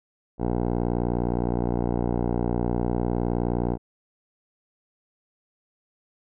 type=tone with low-pass filter; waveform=10% pulse; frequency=59.6 Hz; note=A#1; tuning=39 cents sharp; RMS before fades=-25 dBFS; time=0.38-3.78 s; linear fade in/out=50 ms; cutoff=630 Hz; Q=2.7; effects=none